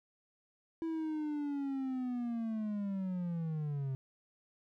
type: linear sweep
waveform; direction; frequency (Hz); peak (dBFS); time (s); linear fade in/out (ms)
triangle; down; 329.6 to 130.81; -32; 0.82-3.95; 0
effects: none